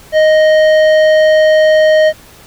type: tone with tanh clipping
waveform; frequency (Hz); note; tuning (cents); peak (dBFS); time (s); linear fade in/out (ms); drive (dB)
triangle; 622.3; D#5; 0; -7; 0.12-2.13; 50; 16
effects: pink hiss -39 dBFS RMS until 2.46 s